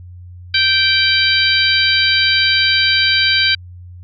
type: harmonic tone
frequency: 779 Hz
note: G5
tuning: 11 cents flat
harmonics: 2 / 3 / 4 / 5 / 6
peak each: -17 / -17 / -17 / -17 / -17 dBFS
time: 0.54-3.55 s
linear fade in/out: 5 ms
effects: added 89 Hz sine -32 dBFS peak until 4.03 s + MP3 48 kbps